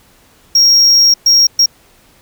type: tone bursts at uneven times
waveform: triangle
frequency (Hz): 5588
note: F8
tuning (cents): 0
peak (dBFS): -4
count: 3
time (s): 0.55-1.14 / 1.26-1.47 / 1.59-1.66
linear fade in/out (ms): 5
effects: pink hiss -48 dBFS RMS until 2.21 s